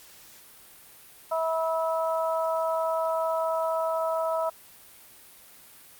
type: harmonic tone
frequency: 324.6 Hz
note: E4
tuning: 27 cents flat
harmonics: 2 / 3 / 4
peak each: -26 / -30 / -32 dBFS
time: 1.31-4.5 s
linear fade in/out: 10 ms
effects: white hiss -51 dBFS RMS until 5.99 s + Opus 48 kbps